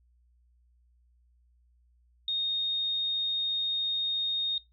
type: tone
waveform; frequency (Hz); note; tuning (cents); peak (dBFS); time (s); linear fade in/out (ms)
sine; 3703; A#7; -12; -27; 2.28-4.58; 2
effects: noise-tail reverb RT60 0.2 s tail -22 dB re dry + added 60 Hz sine -62 dBFS peak until 4.72 s